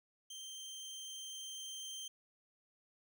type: tone with level ramp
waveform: 25% pulse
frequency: 3144 Hz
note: G7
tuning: 4 cents sharp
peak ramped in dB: -43 to -40 dBFS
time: 0.3-2.08 s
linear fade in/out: 5 ms
effects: none